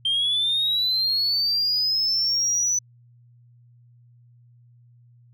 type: linear sweep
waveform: sine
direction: up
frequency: 3152 to 6000 Hz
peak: -18 dBFS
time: 0.05-2.79 s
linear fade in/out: 5 ms
effects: tanh soft clip ceiling -17 dBFS + added 120 Hz sine -51 dBFS peak until 5.33 s